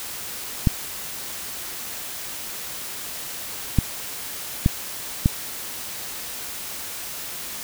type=clicks; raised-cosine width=5 ms; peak=-3 dBFS; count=4; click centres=0.672 / 3.787 / 4.661 / 5.259 s; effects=white hiss -33 dBFS RMS until 7.63 s